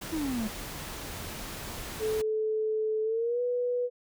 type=noise; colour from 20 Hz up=pink; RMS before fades=-39 dBFS; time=0.01-2.22 s; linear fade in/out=10 ms
type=exponential sweep; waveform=triangle; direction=down; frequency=332.8 to 207.7 Hz; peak=-27 dBFS; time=0.12-0.48 s; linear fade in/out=10 ms
type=tone with pitch glide; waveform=sine; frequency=434.6 to 490.6 Hz; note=A4 to B4; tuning=-21 to -12 cents; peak=-26 dBFS; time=1.99-3.9 s; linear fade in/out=50 ms; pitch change=+209 cents; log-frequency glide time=3.03-3.41 s
effects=none